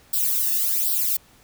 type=noise with flanger; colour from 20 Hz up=violet; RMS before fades=-22 dBFS; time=0.13-1.17 s; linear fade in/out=5 ms; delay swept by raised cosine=0.22 to 1.12 ms; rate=1.3 Hz; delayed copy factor=+0.8; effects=pink hiss -54 dBFS RMS until 1.43 s